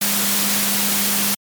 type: tone in noise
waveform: sine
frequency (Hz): 202.1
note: G#3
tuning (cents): -47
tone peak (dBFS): -26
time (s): 0.01-1.35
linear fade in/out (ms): 10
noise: white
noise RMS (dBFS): -19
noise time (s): 0.01-1.35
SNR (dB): -10
effects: high-pass 100 Hz 12 dB/octave + MP3 96 kbps